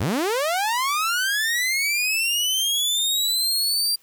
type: linear sweep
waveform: sawtooth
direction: up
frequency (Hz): 74.7 to 4748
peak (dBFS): -17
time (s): 0-3.96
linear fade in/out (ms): 10
effects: white hiss -58 dBFS RMS until 4.02 s